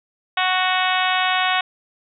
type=harmonic tone; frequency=370 Hz; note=F#4; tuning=in tune; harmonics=2 / 3 / 4 / 5 / 6 / 7 / 8 / 9 / 10; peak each=-22 / -24 / -25 / -26 / -27 / -27 / -28 / -29 / -29 dBFS; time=0.37-1.61 s; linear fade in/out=5 ms; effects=none